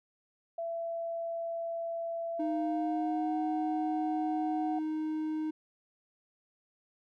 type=tone with pitch glide; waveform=sine; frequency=670 to 739.1 Hz; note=E5 to F#5; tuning=+28 to -2 cents; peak=-33 dBFS; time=0.58-4.79 s; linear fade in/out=5 ms; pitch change=+170 cents; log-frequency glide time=2.32-3.37 s
type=tone; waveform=triangle; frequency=311.1 Hz; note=D#4; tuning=in tune; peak=-29 dBFS; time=2.39-5.51 s; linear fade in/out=10 ms
effects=none